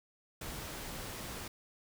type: noise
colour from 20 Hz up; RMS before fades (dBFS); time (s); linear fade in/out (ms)
pink; -43; 0.41-1.48; 5
effects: none